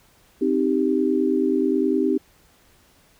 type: chord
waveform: sine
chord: C minor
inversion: none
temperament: equal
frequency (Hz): 261.6 / 311.1 / 392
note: C4 / Eb4 / G4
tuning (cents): 0 / 0 / 0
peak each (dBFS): -22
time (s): 0.41-2.18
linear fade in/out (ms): 10
effects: pink hiss -57 dBFS RMS until 3.19 s